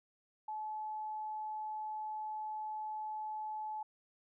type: tone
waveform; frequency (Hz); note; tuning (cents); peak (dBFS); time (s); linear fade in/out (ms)
sine; 860; A5; -40; -38; 0.48-3.83; 5
effects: none